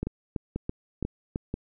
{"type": "two click trains", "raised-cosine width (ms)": 3, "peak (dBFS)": [-17, -16], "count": [4, 5], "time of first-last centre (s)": [[0.07, 1.541], [0.03, 1.359]], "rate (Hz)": [2.04, 3.01], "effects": []}